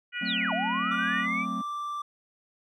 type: harmonic tone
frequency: 485.5 Hz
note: B4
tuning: 30 cents flat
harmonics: 3 / 4 / 5 / 6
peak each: -34 / -35 / -36 / -38 dBFS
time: 0.12-1.27 s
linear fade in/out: 50 ms
type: chord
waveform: triangle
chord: F# diminished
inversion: none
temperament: equal with one note detuned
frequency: 185 / 221.7 / 261.6 Hz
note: F#3 / A3 / C4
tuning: 0 / +13 / 0 cents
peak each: -34 / -33 / -34 dBFS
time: 0.21-1.62 s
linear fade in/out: 10 ms
type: linear two-way sweep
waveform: sine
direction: down then up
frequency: 4487 to 622.3 to 2384 Hz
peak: -28 dBFS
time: 0.25-1.46 s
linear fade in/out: 50 ms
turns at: 0.53 s
type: tone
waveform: triangle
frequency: 1174.7 Hz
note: D6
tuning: in tune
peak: -29 dBFS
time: 0.91-2.02 s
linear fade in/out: 5 ms
effects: none